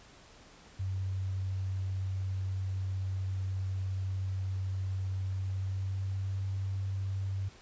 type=tone with pitch glide; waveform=sine; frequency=95 to 96.72 Hz; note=F#2 to G2; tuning=+46 to -23 cents; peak=-31 dBFS; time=0.79-7.49 s; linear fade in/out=10 ms; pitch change=+31 cents; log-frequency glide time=5.32-6.36 s; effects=pink hiss -56 dBFS RMS until 7.61 s + resampled to 16000 Hz